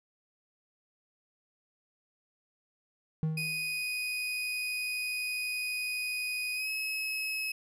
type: tone with exponential decay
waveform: triangle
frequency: 157.7 Hz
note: D#3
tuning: 24 cents sharp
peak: -23 dBFS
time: 3.23-3.83 s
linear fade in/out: 0 ms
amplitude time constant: 130 ms
type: tone with pitch glide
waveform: 35% pulse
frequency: 2489 to 2571 Hz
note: D#7 to E7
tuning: 0 to -44 cents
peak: -30 dBFS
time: 3.37-7.52 s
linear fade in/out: 5 ms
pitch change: +56 cents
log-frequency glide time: 6.55-6.69 s
effects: none